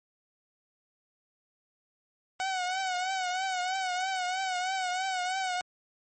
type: tone with vibrato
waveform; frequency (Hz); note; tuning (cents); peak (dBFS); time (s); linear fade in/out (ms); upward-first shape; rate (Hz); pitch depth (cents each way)
sawtooth; 744; F#5; +9; -25; 2.4-5.61; 0; triangle; 3.1; 72
effects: MP3 32 kbps